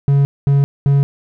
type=tone bursts; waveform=triangle; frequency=140.1 Hz; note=C#3; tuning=19 cents sharp; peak=-7 dBFS; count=3; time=0.08-1.03 s; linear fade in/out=0 ms; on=170 ms; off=220 ms; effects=none